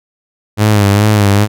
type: tone with vibrato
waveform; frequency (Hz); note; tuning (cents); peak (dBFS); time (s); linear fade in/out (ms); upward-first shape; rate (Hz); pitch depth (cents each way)
sawtooth; 103.4; G#2; -7; -3; 0.57-1.48; 50; sine; 2.4; 63
effects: none